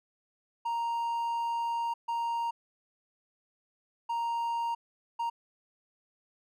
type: tone bursts at uneven times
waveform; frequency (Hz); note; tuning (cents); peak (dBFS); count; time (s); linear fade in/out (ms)
triangle; 932.3; A#5; 0; -27; 4; 0.65-1.94 / 2.08-2.51 / 4.09-4.75 / 5.19-5.3; 10
effects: none